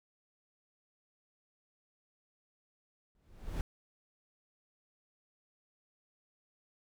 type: noise with exponential growth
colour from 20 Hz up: brown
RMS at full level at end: -32 dBFS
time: 3.15-3.61 s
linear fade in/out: 1 ms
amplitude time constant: 98 ms
effects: none